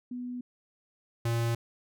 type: tone pair in turn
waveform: sine / square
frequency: 246.9 / 116.52 Hz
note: B3 / A#2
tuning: 0 / 0 cents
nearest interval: octave + minor second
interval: 1300 cents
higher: first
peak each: -34 / -27 dBFS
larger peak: second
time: 0.11-0.41 / 1.25-1.55 s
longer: neither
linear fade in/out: 5 ms
effects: none